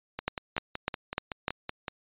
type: two click trains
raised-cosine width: 0.3 ms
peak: -17 / -11 dBFS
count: 10 / 5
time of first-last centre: 0.19-1.882 / 0.28-1.481 s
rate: 5.32 / 3.33 Hz
effects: resampled to 8000 Hz